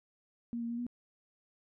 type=tone with pitch steps; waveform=sine; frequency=235.5 / 233 / 235.9 / 242.2 Hz; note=A#3 / A#3 / A#3 / B3; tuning=+18 / -1 / +21 / -34 cents; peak=-34 dBFS; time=0.53-0.866 s; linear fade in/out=0 ms; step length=84 ms; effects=none